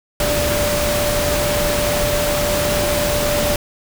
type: tone in noise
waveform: sine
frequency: 588 Hz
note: D5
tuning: 2 cents sharp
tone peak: -19 dBFS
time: 0.2-3.56 s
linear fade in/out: 2 ms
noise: pink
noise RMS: -20 dBFS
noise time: 0.2-3.56 s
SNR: -2 dB
effects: none